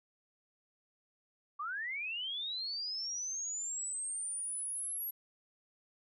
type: linear sweep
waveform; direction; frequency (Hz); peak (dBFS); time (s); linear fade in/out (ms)
sine; up; 1122 to 11600; -36; 1.59-5.11; 10
effects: none

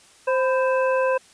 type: harmonic tone with a mistuned harmonic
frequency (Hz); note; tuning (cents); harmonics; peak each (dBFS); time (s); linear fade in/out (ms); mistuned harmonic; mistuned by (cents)
523.3; C5; 0; 1 / 2 / 3 / 5; -19 / -25 / -29 / -33; 0.27-1.18; 10; 2; -71
effects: white hiss -52 dBFS RMS until 1.33 s + resampled to 22050 Hz

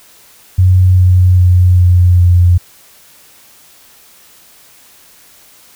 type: tone with pitch steps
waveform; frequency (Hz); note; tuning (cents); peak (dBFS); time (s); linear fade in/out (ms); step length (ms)
sine; 92.1 / 91.15 / 90.2 / 89.27 / 88.35; F#2 / F#2 / F#2 / F2 / F2; -7 / -25 / -44 / +38 / +21; -4; 0.58-2.58; 10; 400
effects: white hiss -43 dBFS RMS until 5.75 s

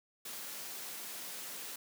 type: high-pass noise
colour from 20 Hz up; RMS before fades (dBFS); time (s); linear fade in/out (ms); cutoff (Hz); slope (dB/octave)
white; -44; 0.25-1.76; 5; 160; 24
effects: none

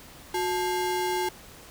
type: ring-modulated tone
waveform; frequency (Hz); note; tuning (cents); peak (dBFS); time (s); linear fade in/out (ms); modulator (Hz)
square; 618; D#5; -12; -23; 0.34-1.29; 5; 254
effects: pink hiss -48 dBFS RMS until 1.7 s

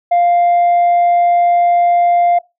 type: tone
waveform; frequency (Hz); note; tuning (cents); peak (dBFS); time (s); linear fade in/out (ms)
sine; 698.5; F5; 0; -6; 0.11-2.39; 10
effects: noise-tail reverb RT60 0.2 s tail -21 dB re dry + tanh soft clip ceiling -7 dBFS

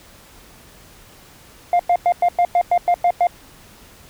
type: tone bursts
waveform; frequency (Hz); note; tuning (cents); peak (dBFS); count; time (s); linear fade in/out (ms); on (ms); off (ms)
sine; 703; F5; +11; -9; 10; 1.73-3.27; 2; 64; 100
effects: tanh soft clip ceiling -11 dBFS + pink hiss -46 dBFS RMS until 4.09 s

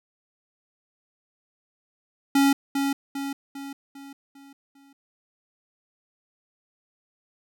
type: tone with echo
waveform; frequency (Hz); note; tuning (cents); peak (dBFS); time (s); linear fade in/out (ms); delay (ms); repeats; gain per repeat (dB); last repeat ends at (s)
square; 277.2; C#4; 0; -17; 2.35-2.53; 5; 400; 6; -6; 4.93
effects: none

